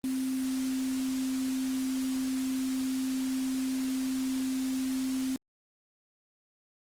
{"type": "tone in noise", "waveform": "sine", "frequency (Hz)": 261.6, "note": "C4", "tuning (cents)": 0, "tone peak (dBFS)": -28, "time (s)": [0.04, 5.36], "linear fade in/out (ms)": 0, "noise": "white", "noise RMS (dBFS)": -41, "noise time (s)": [0.04, 5.36], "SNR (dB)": 10, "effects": ["low-pass 11000 Hz 12 dB/octave", "Opus 24 kbps"]}